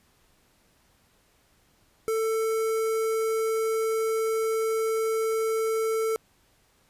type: tone with notch filter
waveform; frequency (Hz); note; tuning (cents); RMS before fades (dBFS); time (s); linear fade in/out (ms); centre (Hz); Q
square; 444.3; A4; +17; -26; 2.08-6.16; 0; 3500; 0.79
effects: pink hiss -64 dBFS RMS until 6.89 s + resampled to 32000 Hz